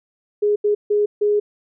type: tone bursts at uneven times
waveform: sine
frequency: 415.3 Hz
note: G#4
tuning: in tune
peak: -14 dBFS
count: 4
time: 0.42-0.56 / 0.64-0.75 / 0.9-1.06 / 1.21-1.4 s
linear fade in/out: 10 ms
effects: none